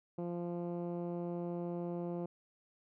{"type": "tone with low-pass filter", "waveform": "10% pulse", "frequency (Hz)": 173.5, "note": "F3", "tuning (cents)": -11, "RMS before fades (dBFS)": -39, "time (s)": [0.18, 2.26], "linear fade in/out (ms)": 5, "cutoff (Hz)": 450, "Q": 0.78, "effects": []}